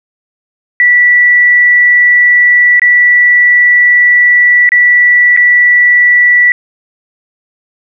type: tone with dropouts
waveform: sine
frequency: 1957 Hz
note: B6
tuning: 16 cents flat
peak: -3 dBFS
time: 0.8-6.52 s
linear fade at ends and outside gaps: 1 ms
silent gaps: 2.796-2.818 / 4.691-4.719 / 5.365-5.373 s
effects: none